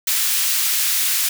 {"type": "high-pass noise", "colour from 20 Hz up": "white", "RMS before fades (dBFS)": -19, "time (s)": [0.07, 1.29], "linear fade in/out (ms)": 5, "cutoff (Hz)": 1800, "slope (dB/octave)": 12, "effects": []}